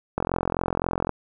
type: click train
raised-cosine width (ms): 1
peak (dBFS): -9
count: 41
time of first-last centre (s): 0.18-1.093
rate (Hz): 43.8
effects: none